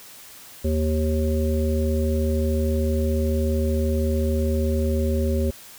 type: harmonic tone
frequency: 77.78 Hz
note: D#2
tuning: in tune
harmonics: 1 / 3 / 5 / 7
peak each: -21 / -26 / -28 / -29 dBFS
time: 0.64-5.51 s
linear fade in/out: 10 ms
effects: white hiss -44 dBFS RMS until 5.78 s